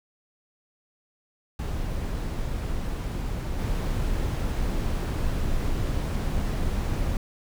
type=noise with level steps; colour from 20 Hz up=brown; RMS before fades=-29 / -26 dBFS; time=1.59-7.17 s; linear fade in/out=2 ms; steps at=3.58 s; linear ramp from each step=10 ms; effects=none